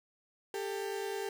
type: tone pair together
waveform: 35% pulse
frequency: 395.2 / 444.9 Hz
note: G4 / A4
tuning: +14 / +19 cents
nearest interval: major second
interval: 205 cents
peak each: -35 / -38 dBFS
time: 0.54-1.29 s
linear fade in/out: 2 ms
effects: none